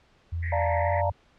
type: tone with pitch glide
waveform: sine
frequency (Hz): 84.2 to 89.72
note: E2 to F2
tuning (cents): +37 to +47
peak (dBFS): -27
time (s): 0.32-1.12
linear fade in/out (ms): 10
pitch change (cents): +110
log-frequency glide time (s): 0.79-0.94
type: band-pass noise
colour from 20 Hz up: white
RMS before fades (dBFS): -37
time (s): 0.42-1.02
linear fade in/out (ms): 20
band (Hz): 1800 to 2100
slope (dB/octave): 96
type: chord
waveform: sine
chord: Bb major seventh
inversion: first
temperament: equal with one note detuned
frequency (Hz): 587.3 / 696 / 880 / 932.3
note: D5 / F5 / A5 / Bb5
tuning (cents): 0 / -6 / 0 / 0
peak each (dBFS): -27 / -29 / -32 / -30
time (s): 0.52-1.1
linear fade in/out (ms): 5
effects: pink hiss -61 dBFS RMS until 1.38 s + low-pass 4000 Hz 12 dB/octave